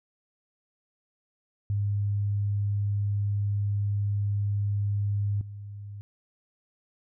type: tone with level steps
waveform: sine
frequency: 101.8 Hz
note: G#2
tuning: 34 cents flat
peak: -24 / -37 dBFS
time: 1.7-6.01 s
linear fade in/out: 0 ms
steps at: 5.41 s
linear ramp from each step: 2 ms
effects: none